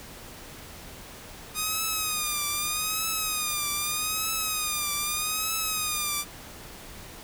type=tone with vibrato; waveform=5% pulse; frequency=1236 Hz; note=D#6; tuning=12 cents flat; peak=-15 dBFS; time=1.54-6.25 s; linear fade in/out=50 ms; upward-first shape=triangle; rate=0.81 Hz; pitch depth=98 cents each way; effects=pink hiss -44 dBFS RMS until 7.23 s